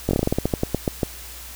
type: slowing click train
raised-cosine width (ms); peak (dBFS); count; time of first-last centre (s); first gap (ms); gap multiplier
2; -6; 15; 0.09-1.032; 20; 1.17
effects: added 60 Hz sine -41 dBFS peak until 1.55 s + white hiss -39 dBFS RMS until 1.55 s